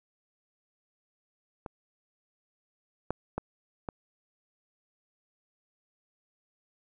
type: clicks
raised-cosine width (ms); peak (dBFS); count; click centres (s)
1; -24 / -15 / -17 / -20; 4; 1.662 / 3.106 / 3.38 / 3.888
effects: none